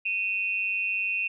sine tone pair together, 2503 / 2700 Hz, D#7 / E7, +10 / +41 cents, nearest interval minor second, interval 131 cents, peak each -28 dBFS, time 0.05-1.28 s, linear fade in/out 10 ms, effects none

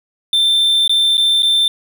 triangle tone with dropouts, 3563 Hz, A7, 21 cents sharp, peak -9 dBFS, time 0.33-1.68 s, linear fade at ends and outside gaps 2 ms, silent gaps 0.878-0.894 / 1.171-1.178 / 1.423-1.43 s, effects none

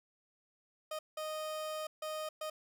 30% pulse tone bursts at uneven times, 620 Hz, D#5, 6 cents flat, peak -35 dBFS, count 4, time 0.91-0.99 / 1.17-1.87 / 2.02-2.29 / 2.41-2.5 s, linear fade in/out 5 ms, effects none

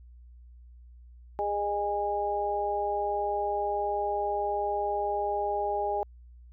harmonic tone, 204.6 Hz, G#3, 26 cents flat, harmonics 2 / 3 / 4, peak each -32 / -33 / -29 dBFS, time 1.39-6.03 s, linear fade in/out 0 ms, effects added 60 Hz sine -48 dBFS peak until 6.52 s

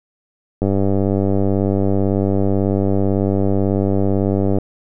click train, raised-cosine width 2 ms, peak -5 dBFS, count 390, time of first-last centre 0.62-4.585 s, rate 98.1 Hz, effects none

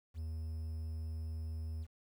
triangle tone with quantisation, 79.9 Hz, D#2, 47 cents sharp, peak -36 dBFS, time 0.14-1.87 s, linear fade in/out 50 ms, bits 11, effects none

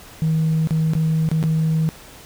sine tone with dropouts, 159.1 Hz, D#3, 39 cents sharp, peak -14 dBFS, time 0.22-1.89 s, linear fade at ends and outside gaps 0 ms, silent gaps 0.673-0.708 / 0.935-0.952 / 1.289-1.315 / 1.428-1.438 s, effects tanh soft clip ceiling -13 dBFS + pink hiss -42 dBFS RMS until 2.25 s

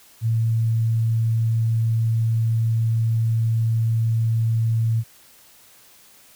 sine tone, 113.3 Hz, A#2, 49 cents flat, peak -17 dBFS, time 0.21-5.04 s, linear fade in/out 50 ms, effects white hiss -51 dBFS RMS until 6.35 s

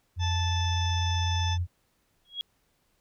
sine tone, 88 Hz, F2, 14 cents sharp, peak -25 dBFS, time 0.16-1.67 s, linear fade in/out 50 ms
harmonic tone, 876 Hz, A5, 8 cents flat, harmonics 1 / 2 / 3 / 4 / 6 / 7, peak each -34 / -40 / -42 / -34 / -41 / -42 dBFS, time 0.19-1.58 s, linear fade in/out 50 ms
sine tone with exponential growth, 3308 Hz, G#7, 8 cents flat, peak -26 dBFS, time 2.25-2.41 s, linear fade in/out 0 ms, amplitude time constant 33 ms
effects pink hiss -71 dBFS RMS until 3 s

